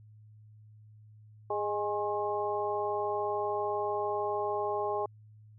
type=harmonic tone with a mistuned harmonic; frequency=206.7 Hz; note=G#3; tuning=8 cents flat; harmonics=2 / 3 / 4 / 5; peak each=-33 / -36 / -34 / -37 dBFS; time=1.5-5.06 s; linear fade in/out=5 ms; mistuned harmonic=5; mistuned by=+62 cents; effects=added 107 Hz sine -52 dBFS peak until 5.58 s